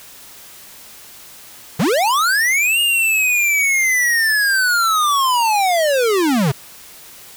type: linear two-way sweep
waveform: square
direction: up then down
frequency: 123.47 to 2851 to 123.47 Hz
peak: -14 dBFS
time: 1.79-6.52 s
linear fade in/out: 10 ms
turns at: 2.8 s
effects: white hiss -40 dBFS RMS until 7.36 s